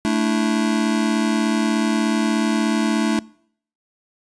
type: chord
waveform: square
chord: A suspended fourth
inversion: none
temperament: just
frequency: 220 / 293.3 / 330 Hz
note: A3 / D4 / E4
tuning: 0 / -2 / +2 cents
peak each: -21 / -23 / -25 dBFS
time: 0.05-3.19 s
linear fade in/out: 0 ms
effects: noise-tail reverb RT60 0.6 s tail -23 dB re dry + resampled to 22050 Hz